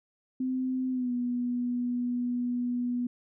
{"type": "tone with pitch glide", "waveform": "sine", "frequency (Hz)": [257.8, 244.5], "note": ["C4", "B3"], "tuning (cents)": [-26, -17], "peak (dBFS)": -27, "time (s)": [0.4, 3.07], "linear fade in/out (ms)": 5, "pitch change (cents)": -91, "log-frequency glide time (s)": [0.91, 1.12], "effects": []}